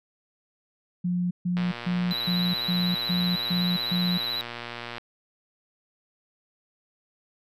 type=tone bursts; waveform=sine; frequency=177.9 Hz; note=F3; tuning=32 cents sharp; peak=-23 dBFS; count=8; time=1.04-4.18 s; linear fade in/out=10 ms; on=270 ms; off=140 ms
type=click train; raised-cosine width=0.3 ms; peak=-19 dBFS; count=407; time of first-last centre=1.57-4.982 s; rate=119 Hz
type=tone with vibrato; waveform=triangle; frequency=3951 Hz; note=B7; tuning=in tune; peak=-26 dBFS; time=2.11-4.41 s; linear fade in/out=0 ms; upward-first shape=sine; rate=16 Hz; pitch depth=41 cents each way
effects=none